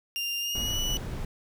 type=tone with pitch glide; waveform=30% pulse; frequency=2794 to 2952 Hz; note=F7 to F#7; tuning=0 to -5 cents; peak=-26 dBFS; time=0.16-0.97 s; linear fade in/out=0 ms; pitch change=+95 cents; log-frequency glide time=0.39-0.78 s
type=noise; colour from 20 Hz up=brown; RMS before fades=-33 dBFS; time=0.55-1.25 s; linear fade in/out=2 ms
effects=none